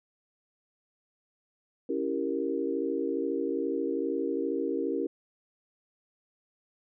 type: chord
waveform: sine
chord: C# diminished seventh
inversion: none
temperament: equal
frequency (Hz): 277.2 / 329.6 / 392 / 466.2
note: C#4 / E4 / G4 / Bb4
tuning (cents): 0 / 0 / 0 / 0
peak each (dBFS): -33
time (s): 1.89-5.07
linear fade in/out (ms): 5
effects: none